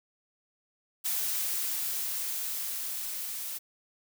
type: noise with level ramp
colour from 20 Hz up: blue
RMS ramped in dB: -30 to -37 dBFS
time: 1.04-3.59 s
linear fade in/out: 20 ms
effects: none